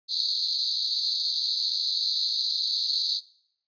white band-pass noise, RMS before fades -27 dBFS, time 0.08-3.21 s, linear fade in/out 50 ms, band 4000 to 4600 Hz, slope 96 dB/octave, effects noise-tail reverb RT60 0.7 s tail -22 dB re dry + resampled to 11025 Hz

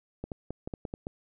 clicks, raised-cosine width 2 ms, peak -22 dBFS, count 8, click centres 0.24 / 0.318 / 0.506 / 0.675 / 0.738 / 0.852 / 0.939 / 1.069 s, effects none

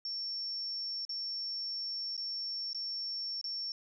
sine tone with dropouts, 5450 Hz, F8, 43 cents flat, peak -35 dBFS, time 0.05-3.72 s, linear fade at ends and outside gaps 1 ms, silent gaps 1.051-1.093 / 2.167-2.177 / 2.731-2.747 / 3.413-3.442 s, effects none

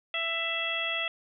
harmonic tone, 664 Hz, E5, 12 cents sharp, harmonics 1 / 2 / 3 / 4 / 5, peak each -38 / -38 / -35 / -32 / -33 dBFS, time 0.14-1.08 s, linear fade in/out 2 ms, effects none

